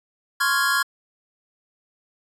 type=chord; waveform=square; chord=Db major seventh; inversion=third; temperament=equal; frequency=1046.5 / 1108.7 / 1396.9 / 1661.2 Hz; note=C6 / Db6 / F6 / Ab6; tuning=0 / 0 / 0 / 0 cents; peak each=-28 / -27 / -24 / -23 dBFS; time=0.4-0.83 s; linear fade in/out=10 ms; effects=resampled to 32000 Hz